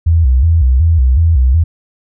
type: tone with vibrato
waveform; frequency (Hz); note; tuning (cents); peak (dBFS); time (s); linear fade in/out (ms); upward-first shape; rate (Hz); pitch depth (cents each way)
sine; 72.7; D2; -17; -6; 0.06-1.64; 10; square; 2.7; 220
effects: none